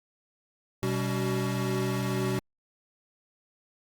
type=tone cluster; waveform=square; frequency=125 / 194 / 285.7 / 377.1 Hz; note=B2 / G3 / D4 / F#4; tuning=+21 / -18 / -48 / +33 cents; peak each=-31 / -33 / -37 / -34 dBFS; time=0.83-2.39 s; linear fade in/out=0 ms; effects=Opus 48 kbps